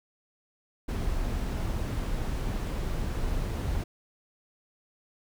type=noise; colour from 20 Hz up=brown; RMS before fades=-30 dBFS; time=0.88-3.84 s; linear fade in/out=10 ms; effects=none